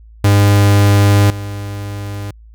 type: tone with level steps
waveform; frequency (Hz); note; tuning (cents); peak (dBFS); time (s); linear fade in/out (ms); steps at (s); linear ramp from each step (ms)
45% pulse; 101.4; G#2; -41; -7 / -22; 0.24-2.31; 5; 1.3; 2
effects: added 55 Hz sine -37 dBFS peak until 2.54 s